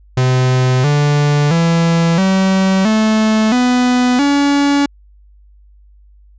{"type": "tone with pitch steps", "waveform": "45% pulse", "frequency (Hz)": [128, 146.19, 166.96, 190.68, 217.8, 248.7, 284], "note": ["C3", "D3", "E3", "G3", "A3", "B3", "C#4"], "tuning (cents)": [-38, -8, 22, -48, -17, 12, 42], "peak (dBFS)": -10, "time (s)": [0.17, 4.86], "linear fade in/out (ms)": 5, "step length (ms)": 670, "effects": ["added 50 Hz sine -42 dBFS peak until 6.38 s", "resampled to 16000 Hz"]}